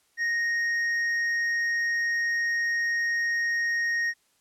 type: tone with hard clipping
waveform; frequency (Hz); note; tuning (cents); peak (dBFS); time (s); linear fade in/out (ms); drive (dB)
sine; 1864.7; A#6; 0; -25; 0.17-4.14; 50; 4
effects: white hiss -67 dBFS RMS until 4.4 s + low-pass 11000 Hz 12 dB/octave